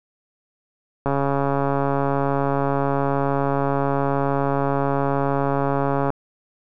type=click train; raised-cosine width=1 ms; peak=-8 dBFS; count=702; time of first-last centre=1.06-6.103 s; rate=139 Hz; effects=none